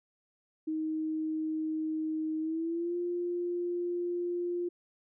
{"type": "tone with pitch glide", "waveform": "sine", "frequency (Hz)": [314.1, 350.5], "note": ["D#4", "F4"], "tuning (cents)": [16, 6], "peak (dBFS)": -30, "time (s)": [0.67, 4.69], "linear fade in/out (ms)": 10, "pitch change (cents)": 190, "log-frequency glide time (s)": [2.4, 2.96], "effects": []}